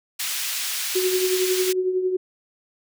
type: high-pass noise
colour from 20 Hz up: pink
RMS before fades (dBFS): -27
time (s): 0.19-1.73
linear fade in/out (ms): 10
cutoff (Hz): 2600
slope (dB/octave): 12
type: tone with tremolo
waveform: sine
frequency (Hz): 370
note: F#4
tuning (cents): 0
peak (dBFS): -17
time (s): 0.95-2.17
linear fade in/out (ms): 10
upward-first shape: triangle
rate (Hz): 11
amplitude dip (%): 60
effects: none